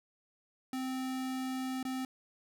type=tone with dropouts; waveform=square; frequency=259.9 Hz; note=C4; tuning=11 cents flat; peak=-35 dBFS; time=0.73-2.05 s; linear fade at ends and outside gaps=2 ms; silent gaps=1.829-1.851 s; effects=none